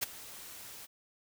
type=noise with ADSR envelope; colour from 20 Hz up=white; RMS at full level=-30 dBFS; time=0.01-0.87 s; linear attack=21 ms; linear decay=14 ms; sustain=-18 dB; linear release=26 ms; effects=none